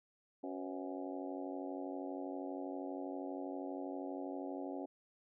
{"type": "harmonic tone with a mistuned harmonic", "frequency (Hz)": 92.5, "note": "F#2", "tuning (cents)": 0, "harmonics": [3, 4, 5, 6, 7, 8, 9], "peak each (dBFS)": [-43, -47, -51, -50, -50, -51, -54], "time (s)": [0.43, 4.86], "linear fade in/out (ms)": 10, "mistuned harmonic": 5, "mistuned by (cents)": 100, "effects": []}